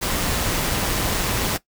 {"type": "noise with amplitude modulation", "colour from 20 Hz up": "pink", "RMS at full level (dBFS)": -21, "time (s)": [0.01, 1.58], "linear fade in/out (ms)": 20, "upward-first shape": "sine", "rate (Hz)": 184, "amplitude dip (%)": 35, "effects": ["noise-tail reverb RT60 0.1 s tail -17 dB re dry"]}